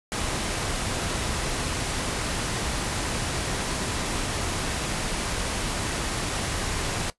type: noise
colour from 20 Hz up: pink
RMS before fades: -28 dBFS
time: 0.12-7.1 s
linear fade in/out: 0 ms
effects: noise-tail reverb RT60 0.1 s tail -17 dB re dry + resampled to 24000 Hz